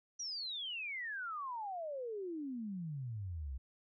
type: exponential sweep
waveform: sine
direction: down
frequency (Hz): 5920 to 61.74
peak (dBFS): -39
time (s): 0.19-3.58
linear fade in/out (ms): 10
effects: none